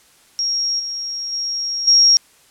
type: tone with level steps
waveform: sine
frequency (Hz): 5588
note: F8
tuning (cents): 0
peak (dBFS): -17 / -23 / -20 / -8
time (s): 0.39-2.17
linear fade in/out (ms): 0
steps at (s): 0.79 / 1.32 / 1.87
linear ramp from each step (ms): 10
effects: white hiss -52 dBFS RMS until 2.5 s + low-pass 11000 Hz 12 dB/octave